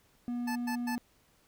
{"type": "tone", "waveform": "triangle", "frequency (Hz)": 241.7, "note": "B3", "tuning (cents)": -37, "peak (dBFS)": -30, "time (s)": [0.28, 0.98], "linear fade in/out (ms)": 0}
{"type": "tone bursts", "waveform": "25% pulse", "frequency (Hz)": 872, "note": "A5", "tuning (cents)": -16, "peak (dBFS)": -31, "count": 3, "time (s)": [0.47, 0.957], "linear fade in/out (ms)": 10, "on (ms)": 89, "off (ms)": 110}
{"effects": ["pink hiss -67 dBFS RMS until 1.47 s"]}